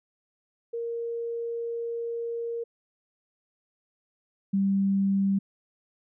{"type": "tone pair in turn", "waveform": "sine", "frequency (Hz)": [466.2, 196.01], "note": ["A#4", "G3"], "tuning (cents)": [0, 0], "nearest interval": "octave + minor third", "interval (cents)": 1500, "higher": "first", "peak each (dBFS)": [-29, -21], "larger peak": "second", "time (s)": [[0.73, 2.64], [4.53, 5.39]], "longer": "first", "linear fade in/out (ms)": 10, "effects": []}